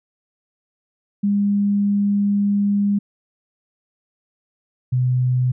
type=tone pair in turn; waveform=sine; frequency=202.5 / 126.25 Hz; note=G#3 / B2; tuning=-43 / +39 cents; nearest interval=minor sixth; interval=818 cents; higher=first; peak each=-15 dBFS; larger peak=neither; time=1.23-2.99 / 4.92-5.52 s; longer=first; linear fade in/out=10 ms; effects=none